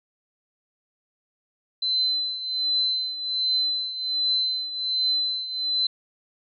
sine tone with tremolo, 4051 Hz, B7, 43 cents sharp, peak -19 dBFS, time 1.82-5.87 s, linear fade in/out 5 ms, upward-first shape triangle, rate 1.3 Hz, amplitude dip 75%, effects none

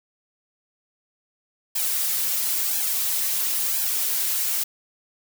blue noise with flanger, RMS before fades -24 dBFS, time 1.75-4.64 s, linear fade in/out 10 ms, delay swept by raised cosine 1.2 to 5.3 ms, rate 0.98 Hz, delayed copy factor +1, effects none

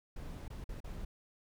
brown noise with dropouts, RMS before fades -43 dBFS, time 0.16-1.05 s, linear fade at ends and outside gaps 5 ms, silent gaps 0.481-0.501 / 0.642-0.69 / 0.804-0.842 s, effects none

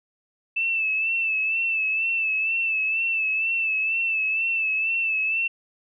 sine tone with vibrato, 2642 Hz, E7, 3 cents sharp, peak -21 dBFS, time 0.56-5.48 s, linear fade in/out 10 ms, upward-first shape sine, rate 2.1 Hz, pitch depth 45 cents each way, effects none

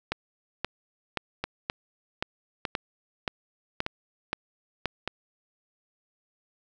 two click trains, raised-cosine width 0.3 ms, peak -11 / -13 dBFS, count 10 / 4, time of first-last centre 0.12-4.857 / 1.44-5.076 s, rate 1.9 / 0.825 Hz, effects none

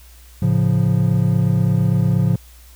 triangle chord, A augmented, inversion none, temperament equal, 110 / 138.59 / 174.61 Hz, A2 / C#3 / E#3, 0 / 0 / 0 cents, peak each -16 dBFS, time 0.42-2.36 s, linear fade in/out 5 ms, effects added 60 Hz sine -42 dBFS peak until 2.75 s + white hiss -49 dBFS RMS until 2.75 s

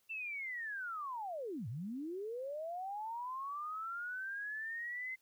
sine linear two-way sweep, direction down then up, 2700 to 100.8 to 2072 Hz, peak -39 dBFS, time 0.09-5.16 s, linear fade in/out 20 ms, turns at 1.68 s, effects white hiss -75 dBFS RMS until 5.21 s

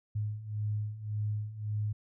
sine beating tone pair, 104.5 / 106.3 Hz, G#2 / G#2, +11 / +41 cents, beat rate 1.8 Hz, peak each -37 / -33 dBFS, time 0.15-1.93 s, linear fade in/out 10 ms, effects none

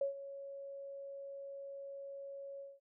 sine tone with ADSR envelope, 554.4 Hz, C#5, in tune, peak -30 dBFS, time 0.01-2.8 s, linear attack 4 ms, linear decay 120 ms, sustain -14 dB, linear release 200 ms, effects noise-tail reverb RT60 0.1 s tail -26 dB re dry

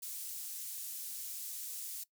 pink high-pass noise, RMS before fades -43 dBFS, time 0.02-2.04 s, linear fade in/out 10 ms, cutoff 8300 Hz, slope 12 dB/octave, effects noise-tail reverb RT60 0.1 s tail -19 dB re dry

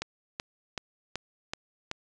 click train, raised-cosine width 0.2 ms, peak -15 dBFS, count 6, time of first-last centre 0.02-1.914 s, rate 2.64 Hz, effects resampled to 22050 Hz

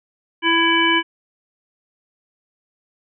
harmonic tone with a mistuned harmonic, 332.3 Hz, E4, 14 cents sharp, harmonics 1 / 3 / 5 / 7 / 9, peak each -20 / -20 / -20 / -20 / -20 dBFS, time 0.42-1.03 s, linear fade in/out 50 ms, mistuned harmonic 7, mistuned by -17 cents, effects none

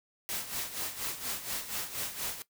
white noise with tremolo, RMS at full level -34 dBFS, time 0.29-2.42 s, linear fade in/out 0 ms, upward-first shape sine, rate 4.2 Hz, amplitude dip 70%, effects noise-tail reverb RT60 0.1 s tail -17 dB re dry

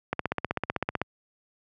click train, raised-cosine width 0.5 ms, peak -11 dBFS, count 15, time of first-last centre 0.13-1.016 s, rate 15.8 Hz, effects high-pass 80 Hz 12 dB/octave

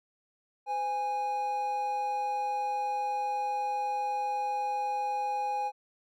triangle tone pair together, 512 / 824 Hz, C5 / G#5, -38 / -14 cents, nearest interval minor sixth, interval 824 cents, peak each -38 / -27 dBFS, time 0.66-5.72 s, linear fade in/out 50 ms, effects none

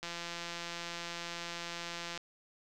click train, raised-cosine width 0.2 ms, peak -23 dBFS, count 368, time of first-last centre 0.03-2.176 s, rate 171 Hz, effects none

